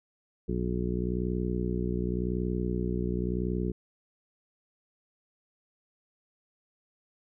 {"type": "harmonic tone", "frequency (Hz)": 60.9, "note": "B1", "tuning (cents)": -24, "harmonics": [1, 2, 3, 4, 5, 6, 7], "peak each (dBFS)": [-33, -37, -32, -38, -39, -35, -38], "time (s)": [0.48, 3.72], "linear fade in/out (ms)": 10, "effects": []}